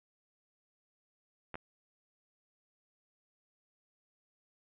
clicks, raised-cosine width 0.5 ms, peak -26 dBFS, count 2, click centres 1.543 / 1.555 s, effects resampled to 8000 Hz

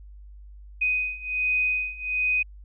sine beating tone pair, 2499 / 2500.3 Hz, D#7 / D#7, +7 / +8 cents, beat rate 1.3 Hz, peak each -27 / -25 dBFS, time 0.81-2.43 s, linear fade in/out 10 ms, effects added 50 Hz sine -42 dBFS peak until 2.64 s

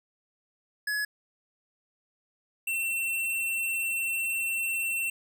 square tone pair in turn, 1692 / 2703 Hz, G#6 / E7, +32 / +43 cents, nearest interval minor sixth, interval 811 cents, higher second, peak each -28 dBFS, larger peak neither, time 0.87-1.05 / 2.67-5.1 s, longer second, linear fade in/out 5 ms, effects none

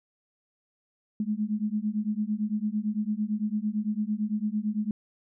sine beating tone pair, 207.6 / 216.5 Hz, G#3 / A3, 0 / -28 cents, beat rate 8.9 Hz, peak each -29 dBFS, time 1.2-4.91 s, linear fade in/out 2 ms, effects none

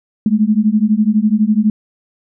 sine beating tone pair, 207.7 / 219.7 Hz, G#3 / A3, 0 / -2 cents, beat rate 12 Hz, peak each -13 dBFS, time 0.26-1.7 s, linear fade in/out 2 ms, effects none

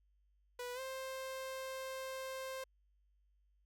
sawtooth tone with pitch glide, 491.2 to 526.5 Hz, B4 to C5, -9 to +11 cents, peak -38 dBFS, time 0.59-2.64 s, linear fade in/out 5 ms, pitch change +120 cents, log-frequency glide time 0.74-0.8 s, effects added 50 Hz sine -70 dBFS peak until 3.65 s

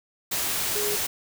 sine tone in noise, 415.3 Hz, G#4, in tune, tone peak -28 dBFS, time 0.75-0.96 s, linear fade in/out 10 ms, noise white, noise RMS -27 dBFS, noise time 0.31-1.07 s, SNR -4 dB, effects none

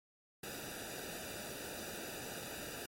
pink noise with comb filter, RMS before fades -45 dBFS, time 0.43-2.86 s, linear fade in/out 5 ms, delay 0.93 ms, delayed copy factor -0.85, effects MP3 64 kbps

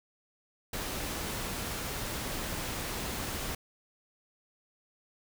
pink noise, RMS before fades -36 dBFS, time 0.73-3.55 s, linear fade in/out 5 ms, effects none

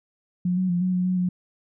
sine tone with pitch steps, 179.2 / 185.4 / 175.4 / 183.9 / 181.1 / 183.7 / 180.1 Hz, F3 / F#3 / F3 / F#3 / F#3 / F#3 / F#3, +45 / +4 / +8 / -10 / -37 / -12 / -46 cents, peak -20 dBFS, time 0.45-1.29 s, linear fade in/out 5 ms, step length 120 ms, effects none

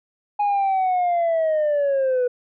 sine linear sweep, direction down, 830.6 to 487.7 Hz, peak -15 dBFS, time 0.39-2.28 s, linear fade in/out 10 ms, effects tanh soft clip ceiling -16 dBFS

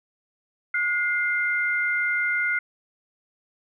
sine tone pair together, 1441.3 / 2093 Hz, F#6 / C7, -46 / 0 cents, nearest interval tritone, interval 646 cents, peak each -24 dBFS, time 0.74-2.59 s, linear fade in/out 5 ms, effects none

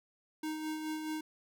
square tone with tremolo, 311.1 Hz, D#4, in tune, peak -35 dBFS, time 0.43-1.21 s, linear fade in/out 5 ms, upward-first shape sine, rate 4.7 Hz, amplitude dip 40%, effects none

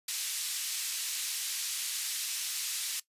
white band-pass noise, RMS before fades -35 dBFS, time 0.08-3 s, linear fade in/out 5 ms, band 2700 to 10000 Hz, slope 12 dB/octave, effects noise-tail reverb RT60 0.1 s tail -18 dB re dry + resampled to 32000 Hz

